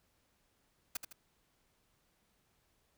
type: noise with echo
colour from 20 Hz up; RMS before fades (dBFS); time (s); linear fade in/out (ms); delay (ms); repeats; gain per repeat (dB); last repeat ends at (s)
white; -37; 0.95-0.97; 5; 79; 2; -7; 1.128
effects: pink hiss -75 dBFS RMS until 2.97 s